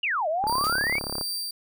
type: exponential two-way sweep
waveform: sine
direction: down then up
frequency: 2960 to 600 to 2345 Hz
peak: -23 dBFS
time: 0.03-0.99 s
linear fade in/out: 5 ms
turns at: 0.28 s
type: click train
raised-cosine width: 1 ms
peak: -18 dBFS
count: 28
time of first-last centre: 0.44-1.211 s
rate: 35 Hz
type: tone with tremolo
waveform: sawtooth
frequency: 4679 Hz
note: D8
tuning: 7 cents flat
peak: -25 dBFS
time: 0.47-1.51 s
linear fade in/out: 5 ms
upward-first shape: sine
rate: 1.5 Hz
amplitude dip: 50%
type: noise with exponential decay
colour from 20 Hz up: white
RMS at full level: -34 dBFS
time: 0.64-0.81 s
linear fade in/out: 5 ms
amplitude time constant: 36 ms
effects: none